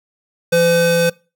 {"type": "tone pair together", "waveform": "square", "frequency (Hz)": [170, 508.9], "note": ["F3", "C5"], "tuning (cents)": [-46, -48], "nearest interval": "octave + perfect fifth", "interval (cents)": 1898, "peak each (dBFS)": [-20, -13], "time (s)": [0.52, 1.1], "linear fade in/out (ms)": 10, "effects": ["noise-tail reverb RT60 0.3 s tail -22 dB re dry"]}